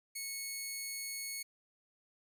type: tone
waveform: 10% pulse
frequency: 2200 Hz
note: C#7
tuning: 14 cents flat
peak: -30 dBFS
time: 0.15-1.43 s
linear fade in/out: 10 ms
effects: none